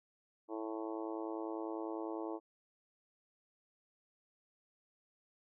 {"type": "harmonic tone", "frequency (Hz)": 110, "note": "A2", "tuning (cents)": 0, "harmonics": [3, 4, 5, 6, 7, 8, 9, 10], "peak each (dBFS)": [-41, -45, -48, -49, -52, -49, -54, -54], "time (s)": [0.48, 2.4], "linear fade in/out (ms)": 50, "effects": []}